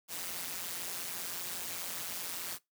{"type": "noise with amplitude modulation", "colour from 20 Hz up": "white", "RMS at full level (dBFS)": -36, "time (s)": [0.08, 2.59], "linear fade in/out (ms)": 50, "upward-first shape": "sine", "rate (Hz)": 175, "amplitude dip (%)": 80, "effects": ["noise-tail reverb RT60 0.2 s tail -23 dB re dry", "high-pass 100 Hz 12 dB/octave"]}